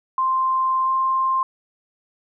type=tone with pitch glide; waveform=sine; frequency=1046.5 to 1053.2 Hz; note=C6 to C6; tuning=0 to +11 cents; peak=-17 dBFS; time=0.18-1.43 s; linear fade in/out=2 ms; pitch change=+11 cents; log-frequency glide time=0.85-0.91 s; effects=none